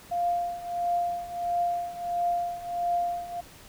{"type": "tone with tremolo", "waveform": "sine", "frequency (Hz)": 698.5, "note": "F5", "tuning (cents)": 0, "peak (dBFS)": -22, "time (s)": [0.11, 3.41], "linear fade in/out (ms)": 10, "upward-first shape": "triangle", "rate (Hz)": 1.5, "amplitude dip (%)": 85, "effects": ["pink hiss -50 dBFS RMS until 3.68 s"]}